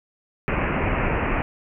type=low-pass noise; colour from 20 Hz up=pink; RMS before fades=-23 dBFS; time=0.48-1.42 s; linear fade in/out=0 ms; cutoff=2700 Hz; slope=96 dB/octave; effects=none